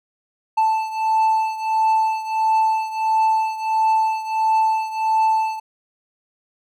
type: beating tone pair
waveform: triangle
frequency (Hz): 880 / 881.5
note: A5 / A5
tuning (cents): 0 / +3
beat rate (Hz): 1.5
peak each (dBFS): -16 / -20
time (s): 0.57-5.6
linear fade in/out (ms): 10
effects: none